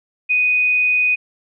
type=tone; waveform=sine; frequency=2489 Hz; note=D#7; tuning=in tune; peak=-13 dBFS; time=0.29-1.16 s; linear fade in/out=20 ms; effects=none